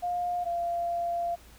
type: tone pair in turn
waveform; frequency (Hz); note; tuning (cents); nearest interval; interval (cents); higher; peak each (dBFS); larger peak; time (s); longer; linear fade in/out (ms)
sine; 708 / 689.4; F5 / F5; +23 / -23; unison; 46; first; -27; neither; 0.02-0.45 / 0.45-1.36; second; 20
effects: added 57 Hz sine -55 dBFS peak until 1.58 s + pink hiss -55 dBFS RMS until 1.58 s